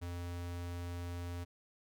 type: tone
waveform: square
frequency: 87.3 Hz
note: F2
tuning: in tune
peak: -40 dBFS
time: 0.01-1.45 s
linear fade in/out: 20 ms
effects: none